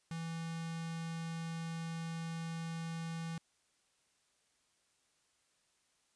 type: tone with notch filter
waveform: square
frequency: 164.81 Hz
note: E3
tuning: in tune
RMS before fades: -41 dBFS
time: 0.11-3.38 s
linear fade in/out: 2 ms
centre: 420 Hz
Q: 0.88
effects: white hiss -75 dBFS RMS until 6.15 s + resampled to 22050 Hz